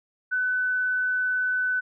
sine tone, 1503 Hz, F#6, 27 cents sharp, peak -22 dBFS, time 0.31-1.81 s, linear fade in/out 20 ms, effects none

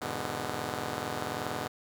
5% pulse chord, E dominant seventh, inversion none, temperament just, 82.41 / 103.01 / 123.61 / 148.33 Hz, E2 / G#2 / B2 / D3, 0 / -14 / +2 / +18 cents, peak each -32 / -28 / -28 / -27 dBFS, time 0.01-1.68 s, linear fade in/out 10 ms, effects none

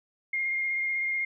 sine tone with vibrato, 2126 Hz, C7, 27 cents sharp, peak -26 dBFS, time 0.33-1.25 s, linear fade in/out 5 ms, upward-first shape square, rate 16 Hz, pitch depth 11 cents each way, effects none

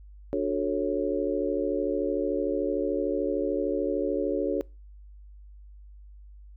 sine chord, D major seventh, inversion none, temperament just, 293.7 / 367.1 / 440.5 / 550.6 Hz, D4 / F#4 / A4 / C#5, 0 / -14 / +2 / -12 cents, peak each -30 dBFS, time 0.33-4.61 s, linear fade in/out 0 ms, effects noise-tail reverb RT60 0.3 s tail -25 dB re dry + added 50 Hz sine -45 dBFS peak until 6.56 s

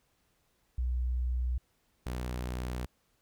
sine / sawtooth tone pair in turn, 61.74 / 61.74 Hz, B1 / B1, 0 / 0 cents, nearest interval unison, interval 0 cents, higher neither, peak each -28 / -30 dBFS, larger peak first, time 0.78-1.58 / 2.06-2.86 s, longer neither, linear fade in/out 5 ms, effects pink hiss -73 dBFS RMS until 3.21 s

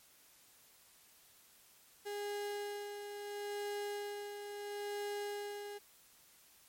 35% pulse tone with tremolo, 410 Hz, G#4, 22 cents flat, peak -36 dBFS, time 2.05-5.79 s, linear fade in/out 20 ms, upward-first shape sine, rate 0.74 Hz, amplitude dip 50%, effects white hiss -64 dBFS RMS until 6.68 s + MP3 64 kbps

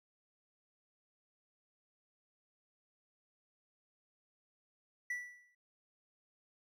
triangle tone with exponential decay, 1961 Hz, B6, 13 cents flat, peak -32 dBFS, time 5.1-5.55 s, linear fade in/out 5 ms, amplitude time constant 97 ms, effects none

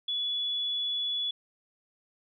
sine tone, 3415 Hz, G#7, 48 cents sharp, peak -28 dBFS, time 0.08-1.31 s, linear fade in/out 5 ms, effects none

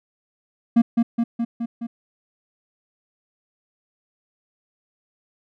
triangle tone with echo, 233.1 Hz, A#3, in tune, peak -9 dBFS, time 0.76-0.82 s, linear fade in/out 10 ms, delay 210 ms, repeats 5, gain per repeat -3 dB, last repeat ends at 1.87 s, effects none

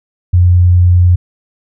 sine tone, 89 Hz, F2, 33 cents sharp, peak -4 dBFS, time 0.33-1.16 s, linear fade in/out 10 ms, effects none

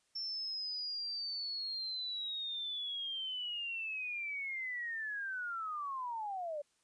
sine linear sweep, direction down, 5410 to 566 Hz, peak -37 dBFS, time 0.15-6.62 s, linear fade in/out 10 ms, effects white hiss -75 dBFS RMS until 6.83 s + resampled to 22050 Hz

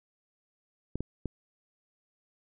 clicks, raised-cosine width 3 ms, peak -20 dBFS, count 3, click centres 0.956 / 1.006 / 1.257 s, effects none

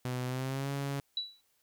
sawtooth tone with pitch glide, 125.8 to 139.58 Hz, B2 to C#3, +32 to +12 cents, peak -29 dBFS, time 0.05-1 s, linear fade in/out 2 ms, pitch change +180 cents, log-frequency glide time 0.25-0.7 s
sine tone with exponential decay, 3934 Hz, B7, 7 cents flat, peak -28 dBFS, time 1.17-1.41 s, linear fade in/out 2 ms, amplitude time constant 51 ms
effects white hiss -73 dBFS RMS until 1.62 s

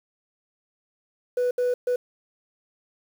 sine tone bursts at uneven times, 493.9 Hz, B4, in tune, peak -18 dBFS, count 3, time 1.37-1.51 / 1.58-1.74 / 1.87-1.96 s, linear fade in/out 5 ms, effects tanh soft clip ceiling -19 dBFS + 8-bit

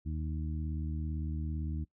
harmonic tone, 77.78 Hz, D#2, in tune, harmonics 1 / 2 / 3 / 4, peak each -34 / -40 / -44 / -46 dBFS, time 0.05-1.85 s, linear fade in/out 20 ms, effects noise-tail reverb RT60 0.1 s tail -22 dB re dry

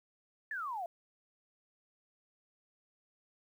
sine exponential sweep, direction down, 1800 to 659.3 Hz, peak -36 dBFS, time 0.51-0.86 s, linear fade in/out 2 ms, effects 11-bit

